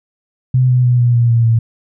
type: tone with pitch steps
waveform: sine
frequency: 127.8 / 125.46 / 123.16 / 120.91 / 118.69 / 116.52 / 114.38 Hz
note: C3 / B2 / B2 / B2 / A#2 / A#2 / A#2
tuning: -40 / +28 / -4 / -36 / +32 / 0 / -32 cents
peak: -8 dBFS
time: 0.54-1.59 s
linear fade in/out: 5 ms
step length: 150 ms
effects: none